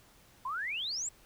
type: exponential sweep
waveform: sine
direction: up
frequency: 975 to 7940 Hz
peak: -33 dBFS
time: 0.45-1.09 s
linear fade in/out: 5 ms
effects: pink hiss -61 dBFS RMS until 1.25 s